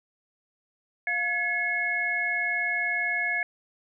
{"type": "tone cluster", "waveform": "sine", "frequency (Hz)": [701, 1698, 2178], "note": ["F5", "G#6", "C#7"], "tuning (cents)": [6, 38, -31], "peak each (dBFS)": [-35, -28, -27], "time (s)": [1.07, 3.43], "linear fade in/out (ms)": 2, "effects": []}